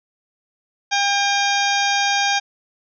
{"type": "harmonic tone with a mistuned harmonic", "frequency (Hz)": 802, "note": "G5", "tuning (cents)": 39, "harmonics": [1, 2, 3, 4, 5, 6, 7, 8], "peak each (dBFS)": [-20, -23, -25, -26, -27, -28, -28, -29], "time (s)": [0.91, 2.4], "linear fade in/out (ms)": 20, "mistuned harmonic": 5, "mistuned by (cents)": -120, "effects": []}